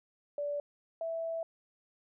sine tone pair in turn, 580 / 658.5 Hz, D5 / E5, -22 / -2 cents, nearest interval major second, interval 220 cents, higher second, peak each -32 / -33 dBFS, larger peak first, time 0.38-0.6 / 1.01-1.43 s, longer second, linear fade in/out 2 ms, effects none

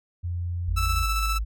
sine tone with pitch glide, 87.3 to 81.45 Hz, F2 to E2, 0 to -20 cents, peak -26 dBFS, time 0.23-1.05 s, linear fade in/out 20 ms, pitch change -120 cents, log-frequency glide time 0.75-0.92 s
sine tone, 53.2 Hz, G#1, 42 cents sharp, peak -24 dBFS, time 0.67-1.45 s, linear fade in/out 20 ms
sawtooth tone with tremolo, 1318.5 Hz, E6, in tune, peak -21 dBFS, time 0.76-1.39 s, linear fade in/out 20 ms, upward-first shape square, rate 15 Hz, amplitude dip 30%
effects none

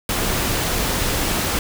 pink noise, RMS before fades -21 dBFS, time 0.09-1.59 s, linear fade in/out 2 ms, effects none

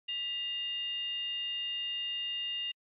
sine tone with frequency modulation, 2820 Hz, F7, 16 cents sharp, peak -33 dBFS, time 0.08-2.72 s, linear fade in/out 10 ms, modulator 854 Hz, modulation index 0.36, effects AAC 48 kbps

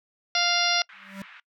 harmonic tone, 698.5 Hz, F5, in tune, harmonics 1 / 2 / 3 / 4 / 5 / 6 / 7 / 8, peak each -29 / -29 / -29 / -29 / -29 / -29 / -29 / -29 dBFS, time 0.35-0.82 s, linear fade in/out 2 ms
white band-pass noise, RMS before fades -48 dBFS, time 0.89-1.4 s, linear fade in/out 2 ms, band 1200 to 2400 Hz, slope 24 dB/octave
square tone with exponential growth, 195 Hz, G3, 9 cents flat, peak -33 dBFS, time 0.93-1.22 s, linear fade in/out 2 ms, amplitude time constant 62 ms
effects noise-tail reverb RT60 0.1 s tail -23 dB re dry

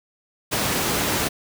pink high-pass noise, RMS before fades -23 dBFS, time 0.51-1.29 s, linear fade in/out 20 ms, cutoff 100 Hz, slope 12 dB/octave, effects none

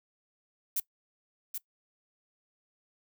violet noise with echo, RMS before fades -30 dBFS, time 0.76-0.8 s, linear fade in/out 5 ms, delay 780 ms, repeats 1, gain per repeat -6 dB, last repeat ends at 1.58 s, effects noise-tail reverb RT60 0.1 s tail -21 dB re dry

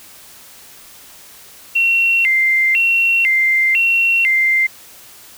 sine tone with vibrato, 2388 Hz, D7, 28 cents sharp, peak -11 dBFS, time 1.75-4.67 s, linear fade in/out 10 ms, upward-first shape square, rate 1 Hz, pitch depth 230 cents each way, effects white hiss -41 dBFS RMS until 5.37 s

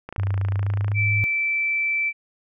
click train, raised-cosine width 0.5 ms, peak -19 dBFS, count 24, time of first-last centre 0.09-0.917 s, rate 27.8 Hz
sine tone with pitch glide, 97.7 to 103.15 Hz, G2 to G#2, -5 to -11 cents, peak -20 dBFS, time 0.18-1.24 s, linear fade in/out 0 ms, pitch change +94 cents, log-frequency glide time 0.46-0.99 s
sine tone, 2327 Hz, D7, 17 cents flat, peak -20 dBFS, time 0.94-2.13 s, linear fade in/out 50 ms
effects none

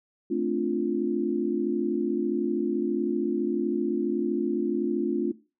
sine chord, D minor seventh, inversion second, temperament equal, 220 / 261.6 / 293.7 / 349.2 Hz, A3 / C4 / D4 / F4, 0 / 0 / 0 / 0 cents, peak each -31 / -31 / -29 / -27 dBFS, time 0.3-5.32 s, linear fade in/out 10 ms, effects noise-tail reverb RT60 0.3 s tail -18 dB re dry

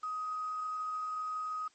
sine tone with quantisation, 1256 Hz, D#6, 16 cents sharp, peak -34 dBFS, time 0.03-1.68 s, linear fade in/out 5 ms, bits 9, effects white hiss -67 dBFS RMS until 1.74 s + MP3 32 kbps

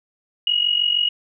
sine tone with amplitude modulation, 2891 Hz, F#7, 41 cents flat, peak -13 dBFS, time 0.47-1.09 s, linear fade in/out 2 ms, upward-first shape sine, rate 46.5 Hz, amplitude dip 75%, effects none

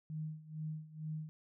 sine tone with tremolo, 155.56 Hz, D#3, in tune, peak -37 dBFS, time 0.1-1.29 s, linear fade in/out 0 ms, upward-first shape sine, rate 2.2 Hz, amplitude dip 85%, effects none

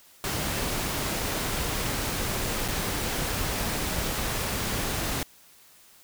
pink noise with dropouts, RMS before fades -29 dBFS, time 0.24-5.23 s, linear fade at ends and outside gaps 1 ms, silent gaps 2.68-2.684 s, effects white hiss -55 dBFS RMS until 6.03 s

